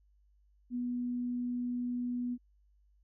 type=tone; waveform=sine; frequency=244.9 Hz; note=B3; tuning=14 cents flat; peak=-32 dBFS; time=0.7-2.38 s; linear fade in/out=50 ms; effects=added 50 Hz sine -64 dBFS peak until 3.03 s